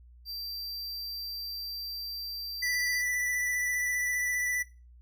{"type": "tone", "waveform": "square", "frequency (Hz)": 4699, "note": "D8", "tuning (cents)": 0, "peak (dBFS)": -36, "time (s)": [0.25, 3.03], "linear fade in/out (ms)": 50}
{"type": "tone with vibrato", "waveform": "square", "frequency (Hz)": 1975.5, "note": "B6", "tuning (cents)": 0, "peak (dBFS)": -29, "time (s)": [2.62, 4.63], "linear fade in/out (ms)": 10, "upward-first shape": "sine", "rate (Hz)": 15, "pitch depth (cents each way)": 17}
{"effects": ["noise-tail reverb RT60 0.3 s tail -18 dB re dry", "added 60 Hz sine -51 dBFS peak until 5.01 s"]}